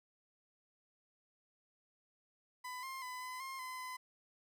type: tone with pitch steps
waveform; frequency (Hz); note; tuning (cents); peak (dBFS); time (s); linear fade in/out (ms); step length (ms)
30% pulse; 1002 / 1059 / 1005 / 1012 / 1064 / 1021 / 1015; B5 / C6 / B5 / B5 / C6 / C6 / B5; +25 / +21 / +30 / +42 / +29 / -43 / +47; -40; 2.64-3.97; 10; 190
effects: none